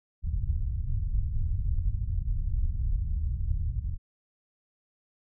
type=low-pass noise; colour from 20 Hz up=pink; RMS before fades=-28 dBFS; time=0.22-3.98 s; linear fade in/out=50 ms; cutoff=100 Hz; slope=24 dB/octave; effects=none